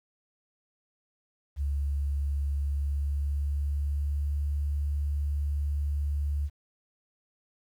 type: tone with pitch glide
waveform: sine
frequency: 70.8 to 72.41 Hz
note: C#2 to D2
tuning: +37 to -24 cents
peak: -26 dBFS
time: 1.56-6.5 s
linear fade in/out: 50 ms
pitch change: +39 cents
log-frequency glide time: 2.61-4.4 s
effects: 10-bit